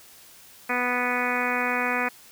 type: harmonic tone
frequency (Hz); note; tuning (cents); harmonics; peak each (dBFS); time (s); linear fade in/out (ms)
246.9; B3; 0; 1 / 2 / 3 / 4 / 5 / 6 / 7 / 8 / 9 / 10; -32 / -32 / -32 / -32 / -32 / -32 / -32 / -32 / -32 / -32; 0.69-2.09; 10
effects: white hiss -50 dBFS RMS until 2.31 s